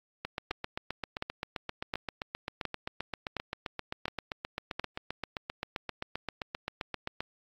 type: two click trains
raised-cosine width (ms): 0.3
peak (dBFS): -18 / -16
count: 54 / 7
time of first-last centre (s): 0.25-7.205 / 0.51-4.796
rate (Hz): 7.62 / 1.4
effects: AAC 48 kbps